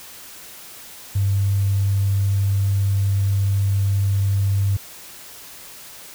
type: tone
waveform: triangle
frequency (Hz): 98.8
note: G2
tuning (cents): +14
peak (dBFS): -12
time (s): 1.15-4.77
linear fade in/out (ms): 10
effects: tanh soft clip ceiling -14 dBFS + white hiss -40 dBFS RMS until 6.14 s